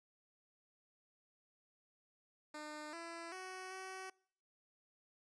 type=tone with pitch steps; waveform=10% pulse; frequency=302.3 / 335.3 / 373.1 / 377.8 Hz; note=D#4 / E4 / F#4 / F#4; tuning=-50 / +30 / +14 / +36 cents; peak=-38 dBFS; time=2.54-4.1 s; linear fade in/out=5 ms; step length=390 ms; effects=noise-tail reverb RT60 0.6 s tail -25 dB re dry + resampled to 22050 Hz